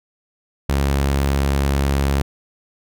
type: tone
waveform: sawtooth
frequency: 69.3 Hz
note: C#2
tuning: in tune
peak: -12 dBFS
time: 0.69-2.22 s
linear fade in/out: 5 ms
effects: none